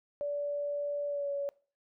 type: tone with pitch glide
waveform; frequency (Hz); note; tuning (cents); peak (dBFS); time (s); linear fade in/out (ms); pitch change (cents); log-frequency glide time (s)
sine; 578 to 564.8; D5 to C#5; -28 to +32; -31; 0.21-1.49; 0; -40; 1.07-1.3
effects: noise-tail reverb RT60 0.4 s tail -23 dB re dry